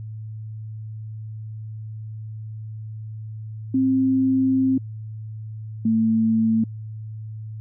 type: tone pair in turn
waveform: sine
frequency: 263.5 / 223.2 Hz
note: C4 / A3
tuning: +12 / +25 cents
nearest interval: minor third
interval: 287 cents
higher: first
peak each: -16 / -16 dBFS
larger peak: neither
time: 3.74-4.78 / 5.85-6.64 s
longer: first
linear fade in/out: 5 ms
effects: added 109 Hz sine -31 dBFS peak until 7.6 s